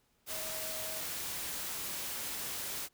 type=tone in noise; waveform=sine; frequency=634 Hz; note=D#5; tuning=32 cents sharp; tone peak=-46 dBFS; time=0.28-1.03 s; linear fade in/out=50 ms; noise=white; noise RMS=-39 dBFS; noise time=0.26-2.89 s; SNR=-10 dB; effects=pink hiss -73 dBFS RMS until 2.93 s